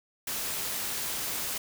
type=noise; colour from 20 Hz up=white; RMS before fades=-33 dBFS; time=0.27-1.58 s; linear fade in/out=5 ms; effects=none